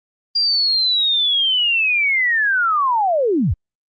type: linear sweep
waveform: sine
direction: down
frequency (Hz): 4804 to 54.6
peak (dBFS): -14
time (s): 0.35-3.54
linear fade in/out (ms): 10
effects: Opus 32 kbps